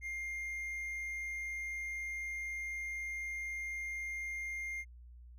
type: tone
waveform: triangle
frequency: 2114 Hz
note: C7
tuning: 17 cents sharp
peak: -36 dBFS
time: 0.01-4.85 s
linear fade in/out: 50 ms
effects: added 60 Hz sine -51 dBFS peak until 5.38 s